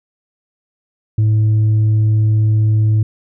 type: tone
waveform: sine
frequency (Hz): 108.1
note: A2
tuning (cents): -30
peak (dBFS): -7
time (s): 1.18-3.03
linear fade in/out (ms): 5
effects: tanh soft clip ceiling -9 dBFS